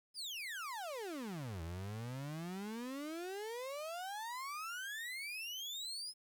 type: exponential two-way sweep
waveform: 35% pulse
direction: down then up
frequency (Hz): 5200 to 80 to 5200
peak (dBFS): -40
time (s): 0.14-6.14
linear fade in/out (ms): 50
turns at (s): 1.62
effects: 12-bit